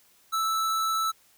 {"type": "tone", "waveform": "square", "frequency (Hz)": 1316, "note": "E6", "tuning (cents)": -3, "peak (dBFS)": -25, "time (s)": [0.32, 1.12], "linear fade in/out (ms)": 20, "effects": ["white hiss -61 dBFS RMS until 1.37 s"]}